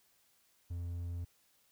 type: tone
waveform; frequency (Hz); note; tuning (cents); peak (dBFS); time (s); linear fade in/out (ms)
triangle; 86.5; F2; -16; -35; 0.7-1.25; 10
effects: white hiss -71 dBFS RMS until 1.71 s